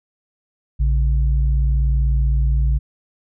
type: tone pair together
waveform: sine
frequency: 57.93 / 138.59 Hz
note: A#1 / C#3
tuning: -10 / 0 cents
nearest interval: octave + minor third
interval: 1510 cents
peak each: -14 / -24 dBFS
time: 0.79-2.79 s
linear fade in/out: 20 ms
effects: none